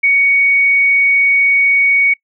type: tone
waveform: sine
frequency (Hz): 2236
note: C#7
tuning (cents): +14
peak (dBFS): -8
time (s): 0.03-2.14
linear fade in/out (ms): 10
effects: noise-tail reverb RT60 0.1 s tail -22 dB re dry